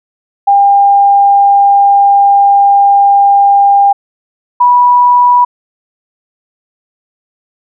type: tone pair in turn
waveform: sine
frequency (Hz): 801 / 978.7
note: G5 / B5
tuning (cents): +37 / -16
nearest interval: minor third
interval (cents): 347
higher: second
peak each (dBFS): -3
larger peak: neither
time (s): 0.47-3.93 / 4.6-5.45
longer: first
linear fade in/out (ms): 10
effects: none